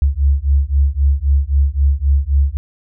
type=beating tone pair; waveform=sine; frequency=68 / 71.8 Hz; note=C#2 / D2; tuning=-33 / -39 cents; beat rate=3.8 Hz; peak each=-14 dBFS; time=0.02-2.57 s; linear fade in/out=0 ms; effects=none